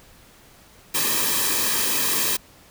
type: noise with comb filter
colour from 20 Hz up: white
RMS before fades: -22 dBFS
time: 0.94-2.37 s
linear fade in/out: 10 ms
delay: 1.4 ms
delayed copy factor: -0.7
effects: pink hiss -51 dBFS RMS until 2.7 s